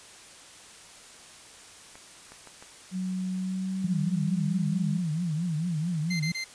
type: clicks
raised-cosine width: 0.5 ms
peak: -31 dBFS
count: 4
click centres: 1.955 / 2.32 / 2.473 / 2.625 s
type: tone with pitch glide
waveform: sine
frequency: 185.6 to 200.1 Hz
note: F#3 to G3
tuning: +6 to +36 cents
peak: -28 dBFS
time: 2.91-5.01 s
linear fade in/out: 50 ms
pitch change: +130 cents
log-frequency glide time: 3.33-4.88 s
type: tone with vibrato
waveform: sine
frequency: 164.6 Hz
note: E3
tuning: 2 cents flat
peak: -26 dBFS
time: 3.84-6.32 s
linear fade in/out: 5 ms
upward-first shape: triangle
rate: 4.5 Hz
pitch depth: 190 cents each way
type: tone bursts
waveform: 25% pulse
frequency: 2082 Hz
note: C7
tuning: 9 cents flat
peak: -27 dBFS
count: 3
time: 6.1-6.444 s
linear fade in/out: 10 ms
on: 100 ms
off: 22 ms
effects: white hiss -49 dBFS RMS until 6.54 s + resampled to 22050 Hz